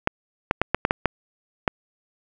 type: clicks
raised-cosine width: 0.5 ms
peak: -3 dBFS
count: 8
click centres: 0.074 / 0.511 / 0.616 / 0.746 / 0.851 / 0.909 / 1.057 / 1.678 s
effects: none